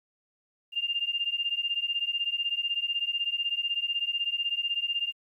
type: beating tone pair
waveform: sine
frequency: 2794 / 2810 Hz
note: F7 / F7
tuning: 0 / +10 cents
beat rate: 16 Hz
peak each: -30 dBFS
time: 0.72-5.13 s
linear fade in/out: 50 ms
effects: 11-bit